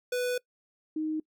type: tone pair in turn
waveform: square / sine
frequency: 494.9 / 311.5 Hz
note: B4 / D#4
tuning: +4 / +2 cents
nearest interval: minor sixth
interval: 802 cents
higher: first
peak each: -28 dBFS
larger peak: neither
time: 0.12-0.38 / 0.96-1.2 s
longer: first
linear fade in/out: 5 ms
effects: noise-tail reverb RT60 0.1 s tail -23 dB re dry